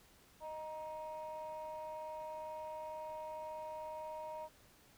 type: ring-modulated tone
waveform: triangle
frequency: 160 Hz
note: D#3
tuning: 49 cents sharp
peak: -36 dBFS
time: 0.4-4.49 s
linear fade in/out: 50 ms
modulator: 781 Hz
effects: tanh soft clip ceiling -38 dBFS + pink hiss -65 dBFS RMS until 4.97 s